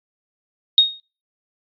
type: tone with exponential decay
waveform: sine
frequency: 3729 Hz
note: A#7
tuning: in tune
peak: -5 dBFS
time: 0.78-1 s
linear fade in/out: 1 ms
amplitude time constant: 47 ms
effects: noise-tail reverb RT60 0.4 s tail -26 dB re dry + AAC 48 kbps